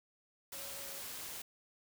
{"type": "tone in noise", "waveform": "sine", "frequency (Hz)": 554.4, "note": "C#5", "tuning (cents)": 0, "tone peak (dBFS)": -54, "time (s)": [0.53, 1.01], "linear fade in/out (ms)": 5, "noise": "white", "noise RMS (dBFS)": -45, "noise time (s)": [0.52, 1.42], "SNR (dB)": -12, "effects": []}